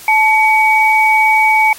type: tone pair together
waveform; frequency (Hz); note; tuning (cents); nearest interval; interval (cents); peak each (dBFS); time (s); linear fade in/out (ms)
sine; 871 / 2259; A5 / C#7; -18 / +32; octave + major third; 1650; -10; 0.08-1.73; 2
effects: white hiss -34 dBFS RMS until 1.78 s + MP3 64 kbps